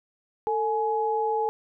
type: tone pair together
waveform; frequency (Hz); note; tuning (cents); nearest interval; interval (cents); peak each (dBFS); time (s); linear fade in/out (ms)
sine; 446.2 / 842.3; A4 / G#5; +24 / +24; major seventh; 1100; -26 / -25; 0.47-1.49; 0
effects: none